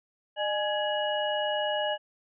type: tone cluster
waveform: sine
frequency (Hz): 606 / 835 / 1675 / 2908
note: D#5 / G#5 / G#6 / F#7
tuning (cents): -46 / +9 / +14 / -31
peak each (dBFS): -29 / -32 / -35 / -33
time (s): 0.36-1.98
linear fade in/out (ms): 50
effects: none